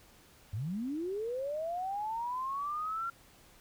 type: linear sweep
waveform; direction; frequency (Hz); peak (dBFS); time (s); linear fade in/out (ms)
sine; up; 90.5 to 1383; -33; 0.53-3.1; 5
effects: pink hiss -60 dBFS RMS until 3.6 s